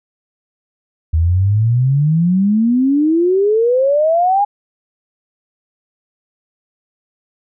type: exponential sweep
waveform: sine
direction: up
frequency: 77.78 to 830.6 Hz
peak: -10 dBFS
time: 1.13-4.45 s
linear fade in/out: 10 ms
effects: none